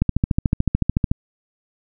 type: click train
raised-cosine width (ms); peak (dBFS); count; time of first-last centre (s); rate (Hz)
5; -4; 16; 0.02-1.115; 13.7
effects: none